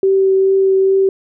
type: tone with vibrato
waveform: sine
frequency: 385 Hz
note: G4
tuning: 31 cents flat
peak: -9 dBFS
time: 0.03-1.09 s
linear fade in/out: 2 ms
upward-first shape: triangle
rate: 2.4 Hz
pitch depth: 11 cents each way
effects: none